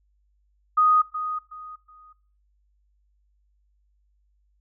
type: tone with echo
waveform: sine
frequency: 1244.5 Hz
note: D#6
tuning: in tune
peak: -15 dBFS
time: 0.77-1.02 s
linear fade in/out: 10 ms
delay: 370 ms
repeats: 3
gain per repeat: -11 dB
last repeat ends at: 2.13 s
effects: noise-tail reverb RT60 0.4 s tail -20 dB re dry + added 50 Hz sine -63 dBFS peak until 4.6 s